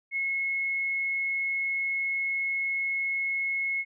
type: tone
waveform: sine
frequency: 2177 Hz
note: C#7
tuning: 32 cents flat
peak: -26 dBFS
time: 0.11-3.85 s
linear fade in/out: 50 ms
effects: none